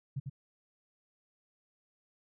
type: tone with echo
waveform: sine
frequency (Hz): 136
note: C#3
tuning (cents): -33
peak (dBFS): -32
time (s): 0.16-0.2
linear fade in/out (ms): 10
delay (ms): 98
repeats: 1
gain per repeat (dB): -4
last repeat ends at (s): 0.298
effects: none